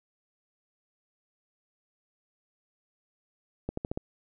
accelerating click train, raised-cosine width 2 ms, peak -18 dBFS, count 5, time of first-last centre 3.69-3.975 s, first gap 84 ms, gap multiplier 0.89, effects none

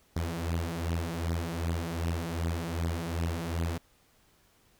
sawtooth beating tone pair, 82.41 / 85.01 Hz, E2 / F2, 0 / -46 cents, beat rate 2.6 Hz, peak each -29 dBFS, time 0.16-3.78 s, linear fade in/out 5 ms, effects pink hiss -65 dBFS RMS until 4.79 s

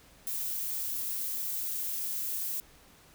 violet noise, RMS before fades -34 dBFS, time 0.27-2.6 s, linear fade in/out 0 ms, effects pink hiss -58 dBFS RMS until 3.14 s

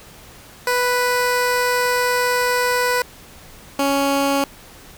15% pulse tone pair in turn, 493.9 / 278 Hz, B4 / C#4, 0 / +5 cents, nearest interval minor seventh, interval 995 cents, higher first, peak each -10 dBFS, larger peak neither, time 0.67-3.02 / 3.79-4.44 s, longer first, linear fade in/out 2 ms, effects pink hiss -43 dBFS RMS until 4.97 s

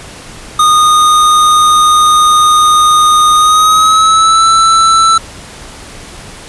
square tone with pitch glide, 1231 to 1327 Hz, D#6 to E6, -19 to +11 cents, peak -5 dBFS, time 0.59-5.18 s, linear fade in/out 5 ms, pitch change +130 cents, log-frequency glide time 3.34-4.46 s, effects pink hiss -30 dBFS RMS until 6.48 s + resampled to 24000 Hz

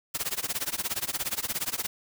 white noise with tremolo, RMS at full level -28 dBFS, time 0.14-1.87 s, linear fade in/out 10 ms, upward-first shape sine, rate 17 Hz, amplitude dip 95%, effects none

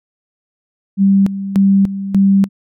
sine tone with tremolo, 196 Hz, G3, in tune, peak -7 dBFS, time 0.97-2.49 s, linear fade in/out 50 ms, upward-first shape square, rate 1.7 Hz, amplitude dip 75%, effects none

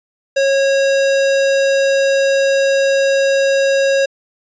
square tone, 547 Hz, C#5, 23 cents flat, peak -12 dBFS, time 0.36-4.06 s, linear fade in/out 10 ms, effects resampled to 16000 Hz

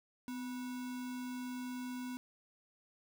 sine tone with sample-and-hold, 252.1 Hz, B3, 36 cents sharp, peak -39 dBFS, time 0.28-2.17 s, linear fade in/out 0 ms, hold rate 1225 Hz, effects none

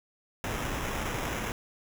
pink noise with sample-and-hold, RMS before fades -33 dBFS, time 0.44-1.52 s, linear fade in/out 0 ms, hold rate 4410 Hz, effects none

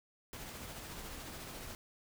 pink noise with tremolo, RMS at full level -45 dBFS, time 0.33-1.75 s, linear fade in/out 0 ms, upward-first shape triangle, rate 14 Hz, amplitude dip 35%, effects none

